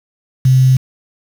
sine tone with quantisation, 130 Hz, C3, 11 cents flat, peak -6 dBFS, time 0.45-0.77 s, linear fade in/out 5 ms, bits 5, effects none

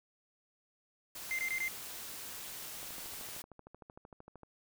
white noise, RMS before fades -45 dBFS, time 1.15-3.42 s, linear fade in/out 5 ms
triangle tone bursts, 2086 Hz, C7, 6 cents flat, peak -31 dBFS, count 4, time 1.31-1.681 s, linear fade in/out 0 ms, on 77 ms, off 21 ms
click train, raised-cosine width 1 ms, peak -37 dBFS, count 22, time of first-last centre 2.83-4.433 s, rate 13.1 Hz
effects none

